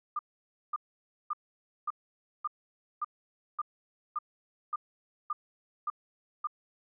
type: tone bursts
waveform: sine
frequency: 1208 Hz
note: D6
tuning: 48 cents sharp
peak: -29 dBFS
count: 12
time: 0.16-6.472 s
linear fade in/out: 5 ms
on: 31 ms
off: 540 ms
effects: none